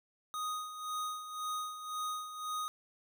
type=tone with tremolo; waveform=square; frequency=1244.5 Hz; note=D#6; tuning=in tune; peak=-35 dBFS; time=0.34-2.68 s; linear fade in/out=0 ms; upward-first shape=sine; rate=1.9 Hz; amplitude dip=65%; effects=none